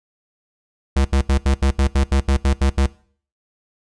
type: tone bursts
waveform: square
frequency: 68.1 Hz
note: C#2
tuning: 30 cents flat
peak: -14 dBFS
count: 12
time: 0.96-2.864 s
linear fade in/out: 5 ms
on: 89 ms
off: 76 ms
effects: noise-tail reverb RT60 0.5 s tail -21 dB re dry + resampled to 22050 Hz